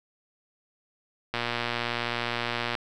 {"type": "click train", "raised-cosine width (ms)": 0.3, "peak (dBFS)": -12, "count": 169, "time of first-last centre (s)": [1.34, 2.752], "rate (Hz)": 119, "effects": []}